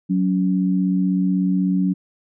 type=tone pair together; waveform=sine; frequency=185 / 281.2 Hz; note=F#3 / C#4; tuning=0 / +25 cents; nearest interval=perfect fifth; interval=725 cents; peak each=-17 / -22 dBFS; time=0.09-1.94 s; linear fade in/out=20 ms; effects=none